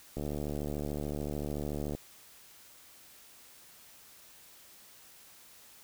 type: click train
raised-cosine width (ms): 2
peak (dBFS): -23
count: 132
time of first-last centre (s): 0.17-1.95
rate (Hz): 73.6
effects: white hiss -56 dBFS RMS until 5.83 s